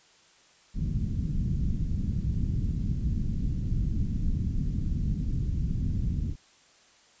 pink low-pass noise, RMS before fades -28 dBFS, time 0.74-6.36 s, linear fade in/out 50 ms, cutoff 210 Hz, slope 24 dB/octave, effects white hiss -59 dBFS RMS until 7.2 s + resampled to 16000 Hz

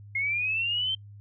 sine linear sweep, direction up, 2133 to 3136 Hz, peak -25 dBFS, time 0.15-0.95 s, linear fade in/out 5 ms, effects noise-tail reverb RT60 0.1 s tail -26 dB re dry + added 102 Hz sine -44 dBFS peak until 1.2 s

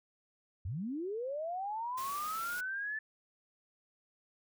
sine linear sweep, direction up, 75 to 1760 Hz, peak -35 dBFS, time 0.65-2.99 s, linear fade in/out 5 ms
white noise, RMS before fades -46 dBFS, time 1.97-2.61 s, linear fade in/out 10 ms
effects none

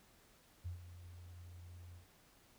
sine tone with ADSR envelope, 88 Hz, F2, 14 cents sharp, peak -39 dBFS, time 0.64-2.07 s, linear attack 23 ms, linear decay 120 ms, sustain -12 dB, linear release 130 ms, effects pink hiss -67 dBFS RMS until 2.58 s

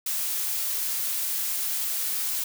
blue noise, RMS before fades -28 dBFS, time 0.06-2.44 s, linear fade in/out 5 ms, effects none

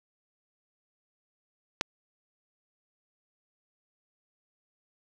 click, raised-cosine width 0.2 ms, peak -8 dBFS, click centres 1.811 s, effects none

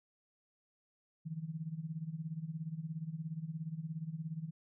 sine tone with tremolo, 160 Hz, D#3, 49 cents sharp, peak -35 dBFS, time 1.25-4.51 s, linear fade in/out 20 ms, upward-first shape sine, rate 17 Hz, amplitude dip 80%, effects none

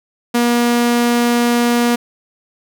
sawtooth tone, 238.9 Hz, A#3, 43 cents sharp, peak -8 dBFS, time 0.34-1.96 s, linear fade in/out 10 ms, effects none

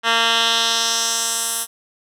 10% pulse tone with band-pass filter sweep, 229.4 Hz, A#3, 28 cents flat, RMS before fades -19 dBFS, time 0.03-1.67 s, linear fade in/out 50 ms, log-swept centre 2300 to 11000 Hz, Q 1.7, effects none

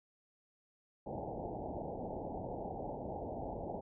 white low-pass noise, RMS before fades -42 dBFS, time 1.06-3.81 s, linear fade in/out 10 ms, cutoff 860 Hz, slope 96 dB/octave, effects none

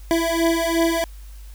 25% pulse beating tone pair, 330.9 / 333.7 Hz, E4 / E4, +7 / +21 cents, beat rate 2.8 Hz, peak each -17 dBFS, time 0.11-1.04 s, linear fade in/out 0 ms, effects added 50 Hz sine -36 dBFS peak until 1.54 s + white hiss -52 dBFS RMS until 1.54 s

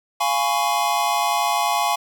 square chord, C# dominant seventh, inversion first, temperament equal with one note detuned, 698.5 / 830.6 / 999.8 / 1108.7 Hz, E#5 / G#5 / B5 / C#6, 0 / 0 / +21 / 0 cents, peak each -25 / -23 / -27 / -25 dBFS, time 0.2-1.96 s, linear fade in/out 10 ms, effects none

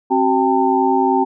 sine tone cluster, 266.5 / 376.2 / 796 / 899 Hz, C4 / F#4 / G5 / A5, +32 / +29 / +26 / +37 cents, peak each -18 dBFS, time 0.1-1.25 s, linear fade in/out 20 ms, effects none

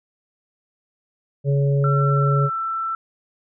harmonic tone, 140 Hz, C#3, 18 cents sharp, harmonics 1 / 3 / 4, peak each -16 / -26 / -28 dBFS, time 1.44-2.5 s, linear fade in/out 50 ms
sine tone with pitch glide, 1347 to 1333.8 Hz, E6 to E6, +37 to +20 cents, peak -22 dBFS, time 1.84-2.95 s, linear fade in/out 2 ms, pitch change -17 cents, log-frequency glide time 1.97-2.49 s
effects none

